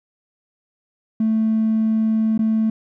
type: tone with dropouts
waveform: triangle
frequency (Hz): 220.5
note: A3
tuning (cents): +4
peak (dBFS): -12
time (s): 1.2-2.7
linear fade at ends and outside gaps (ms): 5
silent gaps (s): 2.378-2.391
effects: tanh soft clip ceiling -12 dBFS